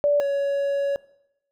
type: tone pair in turn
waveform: sine / triangle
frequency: 580 / 560.6 Hz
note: D5 / C#5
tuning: -22 / +19 cents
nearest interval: minor second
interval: 59 cents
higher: first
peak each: -16 / -19 dBFS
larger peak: first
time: 0.04-0.2 / 0.2-0.96 s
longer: second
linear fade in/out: 0 ms
effects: noise-tail reverb RT60 0.8 s tail -20 dB re dry